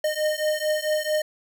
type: beating tone pair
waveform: square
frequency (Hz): 610 / 614.5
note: D#5 / D#5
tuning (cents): -34 / -22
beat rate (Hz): 4.5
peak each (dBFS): -26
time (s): 0.04-1.22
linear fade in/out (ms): 5
effects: none